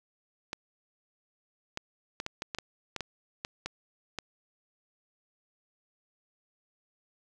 clicks, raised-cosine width 0.2 ms, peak -17 dBFS, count 12, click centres 0.531 / 1.774 / 2.201 / 2.264 / 2.421 / 2.548 / 2.586 / 2.963 / 3.007 / 3.449 / 3.66 / 4.187 s, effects none

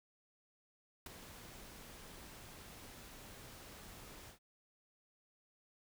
pink noise with ADSR envelope, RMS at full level -44 dBFS, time 1.06-4.39 s, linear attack 3 ms, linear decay 13 ms, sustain -10 dB, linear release 110 ms, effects none

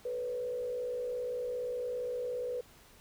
sine tone with frequency modulation, 493.9 Hz, B4, in tune, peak -33 dBFS, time 0.05-2.61 s, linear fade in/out 5 ms, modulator 57.4 Hz, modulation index 0.54, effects pink hiss -59 dBFS RMS until 3 s

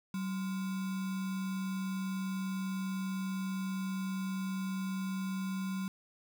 sine tone with sample-and-hold, 189.9 Hz, F#3, 45 cents sharp, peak -33 dBFS, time 0.14-5.88 s, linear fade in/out 2 ms, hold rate 1225 Hz, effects none

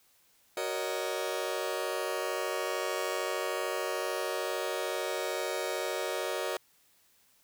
sawtooth chord, D# minor seventh, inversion first, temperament just, 373.4 / 466.7 / 560 / 622.3 Hz, F#4 / A#4 / C#5 / D#5, +16 / +2 / +18 / 0 cents, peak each -33 dBFS, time 0.57-6.57 s, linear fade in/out 2 ms, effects white hiss -66 dBFS RMS until 7.43 s

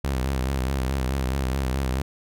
sawtooth tone with vibrato, 66 Hz, C2, 16 cents sharp, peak -19 dBFS, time 0.04-2.02 s, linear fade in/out 5 ms, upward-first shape sine, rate 4.7 Hz, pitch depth 77 cents each way, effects none

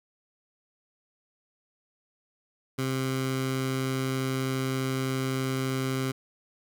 15% pulse tone with notch filter, 131.9 Hz, C3, 14 cents sharp, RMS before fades -29 dBFS, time 2.78-6.12 s, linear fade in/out 10 ms, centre 600 Hz, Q 1.9, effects none

